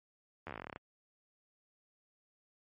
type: slowing click train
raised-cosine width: 0.5 ms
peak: -27 dBFS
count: 15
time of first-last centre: 0.47-0.761 s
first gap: 12 ms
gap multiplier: 1.08
effects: high-pass 60 Hz 12 dB/octave + MP3 32 kbps